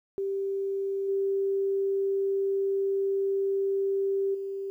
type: tone with level steps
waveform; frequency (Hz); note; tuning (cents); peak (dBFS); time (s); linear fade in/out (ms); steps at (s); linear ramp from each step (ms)
sine; 392; G4; 0; -27 / -24 / -31; 0.18-4.7; 0; 1.08 / 4.34; 10
effects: 11-bit